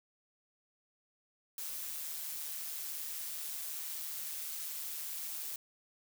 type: noise with amplitude modulation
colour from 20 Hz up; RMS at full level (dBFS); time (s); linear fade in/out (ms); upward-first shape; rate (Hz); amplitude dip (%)
blue; -39; 1.58-5.56; 2; sine; 154; 45
effects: none